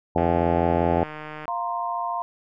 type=harmonic tone; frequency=85.3 Hz; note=F2; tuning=40 cents flat; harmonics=1 / 2 / 3 / 4 / 5 / 6 / 7 / 8 / 9 / 10; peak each=-28 / -28 / -28 / -28 / -28 / -28 / -28 / -28 / -28 / -28 dBFS; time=0.15-1.04 s; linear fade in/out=10 ms
type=click train; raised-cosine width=0.5 ms; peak=-21 dBFS; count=196; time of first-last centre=0.18-1.455 s; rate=153 Hz
type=chord; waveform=sine; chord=F suspended fourth; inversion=none; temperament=equal; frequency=698.5 / 932.3 / 1046.5 Hz; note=F5 / Bb5 / C6; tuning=0 / 0 / 0 cents; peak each=-29 dBFS; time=1.48-2.22 s; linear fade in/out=0 ms
effects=none